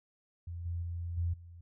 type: tone with level steps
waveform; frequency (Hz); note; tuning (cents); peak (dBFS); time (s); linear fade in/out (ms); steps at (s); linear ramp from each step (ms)
sine; 85.7; F2; -32; -38 / -33 / -35 / -29 / -48; 0.47-1.61; 5; 0.65 / 0.82 / 1.17 / 1.33; 10
effects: none